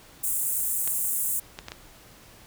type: high-pass noise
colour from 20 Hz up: pink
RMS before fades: -27 dBFS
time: 0.23-1.4 s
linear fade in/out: 10 ms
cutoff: 7800 Hz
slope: 48 dB/octave
type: clicks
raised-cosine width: 0.2 ms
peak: -18 dBFS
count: 4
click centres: 0.876 / 1.589 / 1.684 / 1.719 s
effects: pink hiss -51 dBFS RMS until 2.46 s